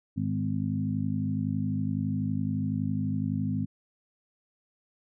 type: harmonic tone with a mistuned harmonic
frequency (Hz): 51.91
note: G#1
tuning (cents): 0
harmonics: 2 / 3 / 4 / 5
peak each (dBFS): -32 / -32 / -32 / -32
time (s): 0.16-3.66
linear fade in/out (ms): 20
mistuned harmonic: 5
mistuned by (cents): -15
effects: none